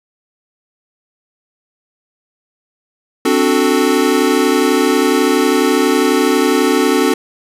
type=chord; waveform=square; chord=D dominant seventh; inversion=third; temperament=equal; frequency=261.6 / 293.7 / 370 / 440 Hz; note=C4 / D4 / F#4 / A4; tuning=0 / 0 / 0 / 0 cents; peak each=-17 dBFS; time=3.25-7.14 s; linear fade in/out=5 ms; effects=resampled to 32000 Hz + 7-bit